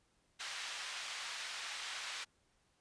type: band-pass noise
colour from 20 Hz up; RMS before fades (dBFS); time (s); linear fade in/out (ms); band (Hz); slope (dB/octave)
white; -44; 0.39-2.25; 20; 1100 to 4100; 12
effects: pink hiss -75 dBFS RMS until 2.8 s + resampled to 22050 Hz